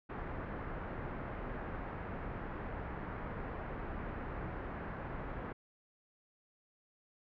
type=low-pass noise; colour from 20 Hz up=pink; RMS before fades=-42 dBFS; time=0.09-5.53 s; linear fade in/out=10 ms; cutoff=1800 Hz; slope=24 dB/octave; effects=none